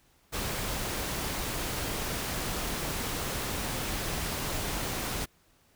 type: noise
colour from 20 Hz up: pink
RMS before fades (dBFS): -33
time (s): 0.32-5.26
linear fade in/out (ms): 20
effects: pink hiss -65 dBFS RMS until 5.75 s